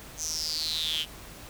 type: tone with high-pass filter sweep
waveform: sawtooth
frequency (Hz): 157.8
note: D#3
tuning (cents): +25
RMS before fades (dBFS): -31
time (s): 0.17-1.06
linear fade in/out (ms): 50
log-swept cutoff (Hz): 6400 to 3000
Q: 10
effects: added 50 Hz sine -51 dBFS peak until 1.49 s + pink hiss -46 dBFS RMS until 1.49 s